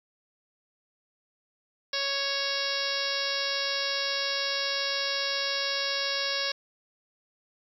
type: harmonic tone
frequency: 554.4 Hz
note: C#5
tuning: in tune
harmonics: 1 / 2 / 3 / 4 / 5 / 6 / 7 / 8 / 9 / 10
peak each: -36 / -39 / -35 / -38 / -38 / -38 / -35 / -36 / -35 / -35 dBFS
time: 1.93-6.52 s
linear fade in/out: 5 ms
effects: 10-bit